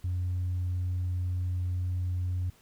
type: tone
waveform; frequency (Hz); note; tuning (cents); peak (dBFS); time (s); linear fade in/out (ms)
sine; 90.2; F#2; -44; -26; 0.04-2.5; 5
effects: tanh soft clip ceiling -25 dBFS + pink hiss -61 dBFS RMS until 2.61 s